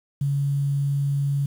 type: tone with quantisation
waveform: sine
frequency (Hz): 140.8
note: C#3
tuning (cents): +27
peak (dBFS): -20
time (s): 0.21-1.46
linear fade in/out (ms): 5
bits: 8
effects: none